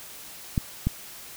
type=clicks; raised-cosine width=5 ms; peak=-10 dBFS; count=2; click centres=0.578 / 0.87 s; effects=white hiss -43 dBFS RMS until 1.36 s